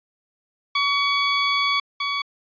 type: tone pair in turn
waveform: 15% pulse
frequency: 1130 / 1130 Hz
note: C#6 / C#6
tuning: +33 / +33 cents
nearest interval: unison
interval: 0 cents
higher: neither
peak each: -12 / -16 dBFS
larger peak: first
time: 0.75-1.8 / 2-2.22 s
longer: first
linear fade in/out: 5 ms
effects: resampled to 11025 Hz